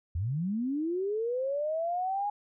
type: linear sweep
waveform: sine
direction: up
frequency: 75.8 to 832 Hz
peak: -28 dBFS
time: 0.15-2.3 s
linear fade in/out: 5 ms
effects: none